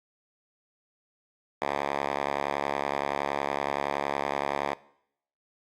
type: tone with band-pass filter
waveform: 5% pulse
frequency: 70.7 Hz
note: C#2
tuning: 35 cents sharp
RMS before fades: -30 dBFS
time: 1.62-4.74 s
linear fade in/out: 0 ms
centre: 1100 Hz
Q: 0.95
effects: noise-tail reverb RT60 0.7 s tail -20 dB re dry + Opus 48 kbps